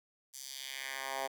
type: tone with high-pass filter sweep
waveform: 10% pulse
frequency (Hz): 134.6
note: C3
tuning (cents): +49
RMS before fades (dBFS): -41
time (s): 0.33-1.28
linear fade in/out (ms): 20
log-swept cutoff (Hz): 6800 to 660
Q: 1.5
effects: 10-bit